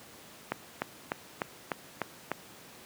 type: click train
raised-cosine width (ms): 0.5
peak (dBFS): -14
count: 7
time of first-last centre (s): 0.52-2.316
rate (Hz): 3.34
effects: pink hiss -51 dBFS RMS until 2.85 s + high-pass 150 Hz 12 dB/octave